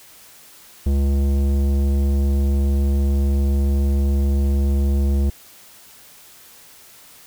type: tone with tanh clipping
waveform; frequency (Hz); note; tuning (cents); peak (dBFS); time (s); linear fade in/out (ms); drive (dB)
triangle; 69.5; C#2; +5; -17; 0.86-5.3; 5; 18
effects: white hiss -46 dBFS RMS until 7.26 s